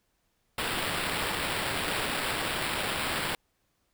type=noise with sample-and-hold; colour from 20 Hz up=violet; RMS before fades=-31 dBFS; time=0.58-3.35 s; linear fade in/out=2 ms; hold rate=6300 Hz; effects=pink hiss -74 dBFS RMS until 3.93 s